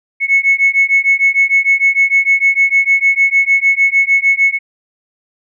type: beating tone pair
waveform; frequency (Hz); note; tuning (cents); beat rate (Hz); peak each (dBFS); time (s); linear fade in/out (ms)
sine; 2196 / 2202.6; C#7 / C#7; -17 / -12; 6.6; -11; 0.2-4.59; 50
effects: tanh soft clip ceiling -1 dBFS